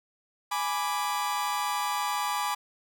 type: chord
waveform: 40% pulse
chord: G# diminished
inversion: none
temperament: equal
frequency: 830.6 / 987.8 / 1174.7 Hz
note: G#5 / B5 / D6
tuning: 0 / 0 / 0 cents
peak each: -31 dBFS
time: 0.51-2.55 s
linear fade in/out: 10 ms
effects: none